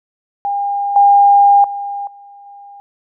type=tone with level steps; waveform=sine; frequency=806 Hz; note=G5; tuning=48 cents sharp; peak=-15 / -5 / -20 / -36 / -34 dBFS; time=0.45-2.8 s; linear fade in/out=0 ms; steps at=0.96 / 1.64 / 2.07 / 2.46 s; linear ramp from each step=2 ms; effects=none